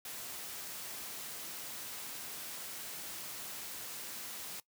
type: noise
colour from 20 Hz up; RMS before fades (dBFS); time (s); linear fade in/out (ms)
white; -44; 0.05-4.6; 2
effects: noise-tail reverb RT60 0.1 s tail -20 dB re dry + high-pass 100 Hz 12 dB/octave